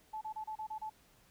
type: tone bursts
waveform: sine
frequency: 867 Hz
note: A5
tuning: 26 cents flat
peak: -38 dBFS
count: 7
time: 0.13-0.898 s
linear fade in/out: 10 ms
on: 84 ms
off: 30 ms
effects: pink hiss -66 dBFS RMS until 1.3 s